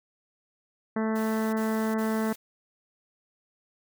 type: harmonic tone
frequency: 220 Hz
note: A3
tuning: in tune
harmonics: 1 / 2 / 3 / 4 / 5 / 6 / 7 / 8 / 9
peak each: -26 / -32 / -36 / -38 / -40 / -42 / -43 / -44 / -45 dBFS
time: 0.96-2.33 s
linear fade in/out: 5 ms
type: noise bursts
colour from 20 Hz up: white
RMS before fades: -45 dBFS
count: 3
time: 1.15-2.36 s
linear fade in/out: 10 ms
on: 380 ms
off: 35 ms
effects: none

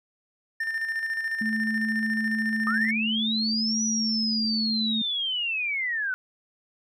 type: tone with tremolo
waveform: triangle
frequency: 1800 Hz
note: A6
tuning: 39 cents sharp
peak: -23 dBFS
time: 0.6-2.91 s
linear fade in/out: 5 ms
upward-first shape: square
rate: 14 Hz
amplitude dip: 45%
type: tone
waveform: sine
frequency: 220 Hz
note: A3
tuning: in tune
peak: -26 dBFS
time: 1.41-5.02 s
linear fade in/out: 5 ms
type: linear two-way sweep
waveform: sine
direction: up then down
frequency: 1200 to 5920 to 1462 Hz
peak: -25 dBFS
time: 2.67-6.14 s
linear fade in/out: 0 ms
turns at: 3.83 s
effects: none

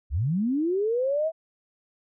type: linear sweep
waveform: sine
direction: up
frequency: 55.4 to 659.3 Hz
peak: -22 dBFS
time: 0.1-1.32 s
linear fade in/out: 50 ms
effects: none

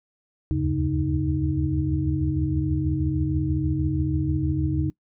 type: tone cluster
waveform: sine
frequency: 74.7 / 81 / 95 / 139.1 / 311 Hz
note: D2 / E2 / F#2 / C#3 / D#4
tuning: +30 / -30 / +46 / +6 / -1 cents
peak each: -30 / -29 / -31 / -25 / -26 dBFS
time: 0.51-4.9 s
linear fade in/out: 0 ms
effects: noise-tail reverb RT60 0.1 s tail -22 dB re dry

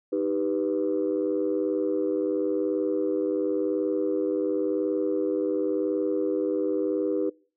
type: chord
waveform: sine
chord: Eb augmented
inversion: none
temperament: equal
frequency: 311.1 / 392 / 493.9 Hz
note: Eb4 / G4 / B4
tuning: 0 / 0 / 0 cents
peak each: -27 dBFS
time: 0.12-7.3 s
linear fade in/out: 10 ms
effects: noise-tail reverb RT60 0.4 s tail -24 dB re dry + tanh soft clip ceiling -16 dBFS

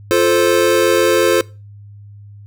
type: chord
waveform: square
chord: F major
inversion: none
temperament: equal with one note detuned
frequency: 349.2 / 437.5 / 523.3 Hz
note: F4 / A4 / C5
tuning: 0 / -10 / 0 cents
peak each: -16 dBFS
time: 0.11-1.41 s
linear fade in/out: 0 ms
effects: noise-tail reverb RT60 0.3 s tail -21 dB re dry + added 102 Hz sine -35 dBFS peak until 2.46 s

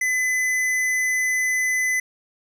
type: tone with hard clipping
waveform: sine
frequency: 2015 Hz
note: B6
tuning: 34 cents sharp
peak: -21 dBFS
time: 0.01-2 s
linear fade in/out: 5 ms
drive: 12 dB
effects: none

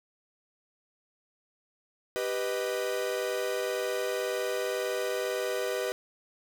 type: chord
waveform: 45% pulse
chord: G augmented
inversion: none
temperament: equal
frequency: 392 / 493.9 / 622.3 Hz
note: G4 / B4 / D#5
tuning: 0 / 0 / 0 cents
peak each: -34 / -32 / -35 dBFS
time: 2.16-5.92 s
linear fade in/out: 0 ms
effects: none

